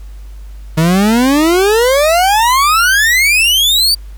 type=exponential sweep; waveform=40% pulse; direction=up; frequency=154.7 to 4699 Hz; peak=-7 dBFS; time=0.77-3.95 s; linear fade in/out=10 ms; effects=added 50 Hz sine -27 dBFS peak until 4.17 s + pink hiss -48 dBFS RMS until 4.17 s